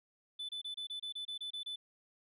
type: tone bursts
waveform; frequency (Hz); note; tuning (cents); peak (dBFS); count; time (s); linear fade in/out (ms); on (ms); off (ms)
sine; 3501; A7; -9; -36; 11; 0.39-1.76; 10; 100; 27
effects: tanh soft clip ceiling -38 dBFS